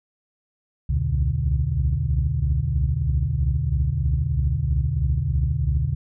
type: tone cluster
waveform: sine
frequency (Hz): 66.2 / 69.3 / 81.6 / 120.1 / 144.1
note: C2 / C#2 / E2 / B2 / D3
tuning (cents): +21 / 0 / -17 / -48 / -33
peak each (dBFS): -25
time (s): 0.89-5.95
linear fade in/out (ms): 10
effects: tanh soft clip ceiling -10 dBFS